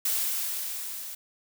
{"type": "noise with level ramp", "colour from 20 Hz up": "blue", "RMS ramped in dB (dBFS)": [-26, -39], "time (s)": [0.05, 1.15], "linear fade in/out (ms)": 5, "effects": []}